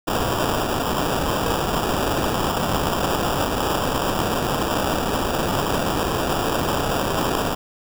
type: noise with sample-and-hold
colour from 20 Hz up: blue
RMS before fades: -22 dBFS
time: 0.07-7.55 s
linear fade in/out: 10 ms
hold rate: 2100 Hz
effects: none